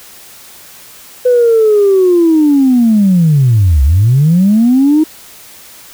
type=linear two-way sweep; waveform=sine; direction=down then up; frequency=503 to 64.5 to 318.2 Hz; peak=-4 dBFS; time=1.25-5.04 s; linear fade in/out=10 ms; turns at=3.83 s; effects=tanh soft clip ceiling -1 dBFS + white hiss -36 dBFS RMS until 5.93 s